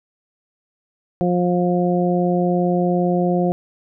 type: harmonic tone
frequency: 177.5 Hz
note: F3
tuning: 28 cents sharp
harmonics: 1 / 2 / 3 / 4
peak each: -18 / -21 / -23 / -24 dBFS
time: 1.21-3.52 s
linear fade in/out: 0 ms
effects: none